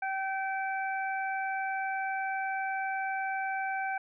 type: harmonic tone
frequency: 772 Hz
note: G5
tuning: 27 cents flat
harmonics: 1 / 2 / 3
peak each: -32 / -35 / -40 dBFS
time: 0.02-3.98 s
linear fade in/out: 5 ms
effects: none